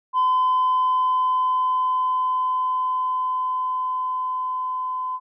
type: tone with level ramp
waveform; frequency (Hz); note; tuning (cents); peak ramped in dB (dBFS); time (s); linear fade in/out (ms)
sine; 1019; C6; -46; -14 to -24; 0.13-5.2; 50
effects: tanh soft clip ceiling -14 dBFS